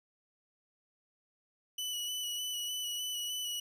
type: tone with vibrato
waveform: sawtooth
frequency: 2960 Hz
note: F#7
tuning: in tune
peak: -32 dBFS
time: 1.78-3.6 s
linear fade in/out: 5 ms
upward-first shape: square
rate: 3.3 Hz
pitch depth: 17 cents each way
effects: none